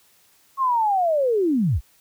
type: linear sweep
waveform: sine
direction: down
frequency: 1099 to 44.61 Hz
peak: -17 dBFS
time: 0.57-1.81 s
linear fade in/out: 50 ms
effects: white hiss -58 dBFS RMS until 2 s